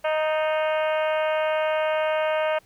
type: harmonic tone with a mistuned harmonic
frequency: 311.1 Hz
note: D#4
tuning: in tune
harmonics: 2 / 3 / 4 / 5 / 6 / 7 / 8 / 9 / 10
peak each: -22 / -30 / -33 / -33 / -39 / -36 / -38 / -38 / -44 dBFS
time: 0.04-2.59 s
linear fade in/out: 10 ms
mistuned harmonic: 6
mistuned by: -39 cents
effects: pink hiss -59 dBFS RMS until 2.65 s